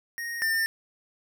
square tone pair in turn, 1864.7 / 1801.2 Hz, A#6 / A6, 0 / +40 cents, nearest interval minor second, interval 60 cents, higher first, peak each -32 / -24 dBFS, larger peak second, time 0.18-0.42 / 0.42-0.66 s, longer neither, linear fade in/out 0 ms, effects none

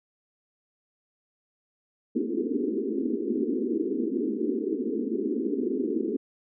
pink band-pass noise, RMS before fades -28 dBFS, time 2.15-6.17 s, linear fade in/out 10 ms, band 220 to 440 Hz, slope 96 dB/octave, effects none

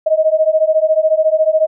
sine beating tone pair, 622.3 / 636.3 Hz, D#5 / D#5, 0 / +39 cents, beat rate 14 Hz, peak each -13 dBFS, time 0.06-1.67 s, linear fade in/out 10 ms, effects none

